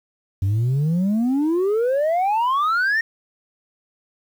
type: exponential sweep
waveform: sine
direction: up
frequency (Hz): 93 to 1864.7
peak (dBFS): -14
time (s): 0.42-3.01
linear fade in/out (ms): 5
effects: tanh soft clip ceiling -16 dBFS + 8-bit